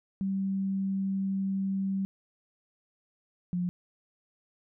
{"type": "tone pair in turn", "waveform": "sine", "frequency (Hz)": [193.7, 177.81], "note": ["G3", "F3"], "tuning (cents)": [-20, 31], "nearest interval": "minor second", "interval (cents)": 149, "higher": "first", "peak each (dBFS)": -27, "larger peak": "neither", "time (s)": [[0.21, 2.05], [3.53, 3.69]], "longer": "first", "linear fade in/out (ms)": 0, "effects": []}